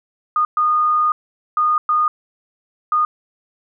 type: tone bursts at uneven times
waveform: sine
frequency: 1227 Hz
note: D#6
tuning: 25 cents flat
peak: -13 dBFS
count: 5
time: 0.36-0.45 / 0.57-1.12 / 1.57-1.78 / 1.89-2.08 / 2.92-3.05 s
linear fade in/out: 2 ms
effects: none